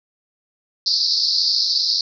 pink band-pass noise, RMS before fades -19 dBFS, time 0.86-2.01 s, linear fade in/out 2 ms, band 4200 to 5200 Hz, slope 96 dB/octave, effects none

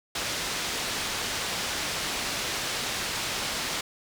white low-pass noise, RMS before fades -31 dBFS, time 0.15-3.81 s, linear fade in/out 5 ms, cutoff 5400 Hz, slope 12 dB/octave, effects none

